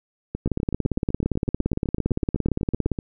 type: two click trains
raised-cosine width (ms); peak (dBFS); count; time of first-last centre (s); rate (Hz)
3; -9 / -14; 44 / 22; 0.46-2.917 / 0.35-2.988; 17.5 / 7.96
effects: none